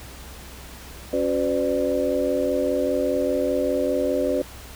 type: tone cluster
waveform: sine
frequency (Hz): 277.2 / 369.2 / 507 / 592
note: C#4 / F#4 / B4 / D5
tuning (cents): 0 / -4 / +45 / +14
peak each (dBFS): -26 / -27 / -24 / -25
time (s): 1.13-4.42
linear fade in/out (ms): 2
effects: added 63 Hz sine -42 dBFS peak until 4.75 s + pink hiss -42 dBFS RMS until 4.75 s